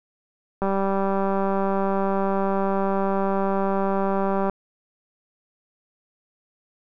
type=click train; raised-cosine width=1 ms; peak=-11 dBFS; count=757; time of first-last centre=0.62-4.497 s; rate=195 Hz; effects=none